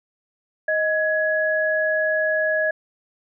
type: tone pair together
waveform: sine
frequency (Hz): 626.2 / 1677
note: D#5 / G#6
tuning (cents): +11 / +16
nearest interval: octave + perfect fourth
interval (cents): 1705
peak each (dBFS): -21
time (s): 0.68-2.71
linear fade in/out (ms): 5
effects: none